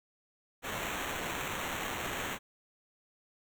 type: noise with sample-and-hold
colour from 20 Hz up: white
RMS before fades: -37 dBFS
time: 0.62-2.39 s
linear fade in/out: 50 ms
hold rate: 4900 Hz
effects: none